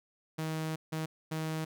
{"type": "tone bursts at uneven times", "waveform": "sawtooth", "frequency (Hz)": 158.3, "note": "D#3", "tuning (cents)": 30, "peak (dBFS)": -29, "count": 3, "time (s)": [[0.38, 0.76], [0.92, 1.06], [1.31, 1.65]], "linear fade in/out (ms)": 10, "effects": []}